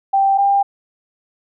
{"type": "tone pair in turn", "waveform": "sine", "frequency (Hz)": [784, 797.2], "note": ["G5", "G5"], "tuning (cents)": [0, 29], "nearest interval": "unison", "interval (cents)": 29, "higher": "second", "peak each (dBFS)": -11, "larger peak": "neither", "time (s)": [[0.13, 0.38], [0.38, 0.63]], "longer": "neither", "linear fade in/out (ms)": 10, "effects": []}